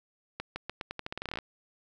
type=accelerating click train; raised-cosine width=0.3 ms; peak=-19 dBFS; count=17; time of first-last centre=0.4-1.387 s; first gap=160 ms; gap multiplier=0.85; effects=none